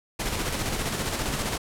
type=noise with tremolo; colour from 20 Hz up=pink; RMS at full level=-27 dBFS; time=0.19-1.58 s; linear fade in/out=10 ms; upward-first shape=square; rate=15 Hz; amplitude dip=35%; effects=low-pass 12000 Hz 12 dB/octave